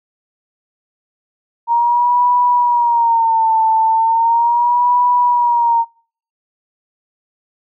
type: tone with vibrato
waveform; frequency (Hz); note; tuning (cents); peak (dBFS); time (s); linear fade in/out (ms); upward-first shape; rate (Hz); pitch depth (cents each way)
sine; 932.3; A#5; 0; -10; 1.67-5.85; 50; sine; 0.37; 85
effects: noise-tail reverb RT60 0.5 s tail -26 dB re dry